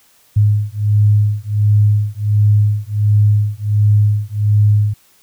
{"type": "beating tone pair", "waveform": "sine", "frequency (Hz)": [103.83, 105.23], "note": ["G#2", "G#2"], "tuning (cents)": [0, 23], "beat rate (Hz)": 1.4, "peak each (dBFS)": -13, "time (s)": [0.36, 4.94], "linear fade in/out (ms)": 10, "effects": ["white hiss -52 dBFS RMS until 5.22 s"]}